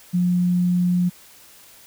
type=tone; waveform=sine; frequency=178.2 Hz; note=F3; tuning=35 cents sharp; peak=-16 dBFS; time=0.13-1.1 s; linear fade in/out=20 ms; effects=white hiss -48 dBFS RMS until 1.86 s